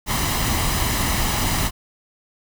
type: noise with comb filter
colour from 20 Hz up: pink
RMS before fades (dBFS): -21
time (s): 0.06-1.71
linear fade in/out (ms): 50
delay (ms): 1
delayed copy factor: +0.5
effects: none